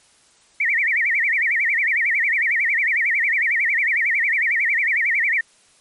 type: tone with vibrato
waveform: sine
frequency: 2062 Hz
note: C7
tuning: 26 cents flat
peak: -16 dBFS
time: 0.6-5.41 s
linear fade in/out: 5 ms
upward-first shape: sine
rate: 11 Hz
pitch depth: 230 cents each way
effects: white hiss -55 dBFS RMS until 5.8 s + MP3 48 kbps